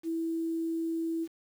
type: tone with quantisation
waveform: sine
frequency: 328.5 Hz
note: E4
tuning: 6 cents flat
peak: -29 dBFS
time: 0.03-1.28 s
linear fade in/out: 50 ms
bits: 9
effects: none